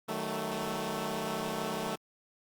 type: chord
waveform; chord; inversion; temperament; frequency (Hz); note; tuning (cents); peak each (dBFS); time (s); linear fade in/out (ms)
10% pulse; D# diminished; none; equal with one note detuned; 155.56 / 188.12 / 220; D#3 / F#3 / A3; 0 / +29 / 0; -31 / -30 / -27; 0.08-1.96; 10
effects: Opus 24 kbps